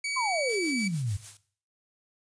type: tone with pitch glide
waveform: sawtooth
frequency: 2270 to 2291 Hz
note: C#7 to D7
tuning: +41 to -44 cents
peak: -26 dBFS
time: 0.04-0.88 s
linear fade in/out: 5 ms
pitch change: +15 cents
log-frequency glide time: 0.45-0.52 s
type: exponential sweep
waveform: sine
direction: down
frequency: 1086 to 92.5 Hz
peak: -27 dBFS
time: 0.16-1.17 s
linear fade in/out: 10 ms
type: noise with tremolo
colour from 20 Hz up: blue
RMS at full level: -40 dBFS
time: 0.49-1.37 s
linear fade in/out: 2 ms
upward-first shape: sine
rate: 6.7 Hz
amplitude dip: 65%
effects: noise-tail reverb RT60 0.5 s tail -17 dB re dry + resampled to 22050 Hz